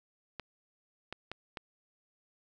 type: clicks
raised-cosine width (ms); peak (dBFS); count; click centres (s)
0.3; -23; 4; 0.397 / 1.126 / 1.316 / 1.572
effects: none